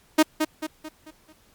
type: tone with echo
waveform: sawtooth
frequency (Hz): 311.1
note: D#4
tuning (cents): 0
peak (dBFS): -9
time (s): 0.18-0.23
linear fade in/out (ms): 10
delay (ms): 220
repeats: 5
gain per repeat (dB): -7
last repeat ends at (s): 1.33
effects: pink hiss -59 dBFS RMS until 1.54 s + MP3 96 kbps